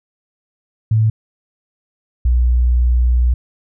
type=tone pair in turn; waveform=sine; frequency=110 / 60.9 Hz; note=A2 / B1; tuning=0 / -24 cents; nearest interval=minor seventh; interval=1024 cents; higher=first; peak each=-10 dBFS; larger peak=neither; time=0.91-1.1 / 2.25-3.34 s; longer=second; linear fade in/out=5 ms; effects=none